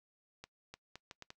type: accelerating click train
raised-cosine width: 0.2 ms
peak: -30 dBFS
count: 6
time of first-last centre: 0.44-1.304 s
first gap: 300 ms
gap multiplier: 0.72
effects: noise-tail reverb RT60 0.1 s tail -22 dB re dry